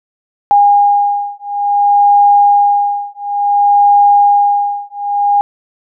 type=beating tone pair; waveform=sine; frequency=814 / 814.57 Hz; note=G#5 / G#5; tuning=-35 / -34 cents; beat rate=0.57 Hz; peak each=-10 dBFS; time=0.51-5.41 s; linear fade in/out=0 ms; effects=none